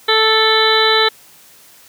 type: harmonic tone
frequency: 440 Hz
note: A4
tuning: in tune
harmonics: 1 / 2 / 3 / 4 / 5 / 7 / 8 / 9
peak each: -16 / -20 / -18 / -18 / -22 / -22 / -21 / -16 dBFS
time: 0.08-1.09 s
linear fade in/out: 10 ms
effects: white hiss -45 dBFS RMS until 1.88 s + high-pass 80 Hz 12 dB/octave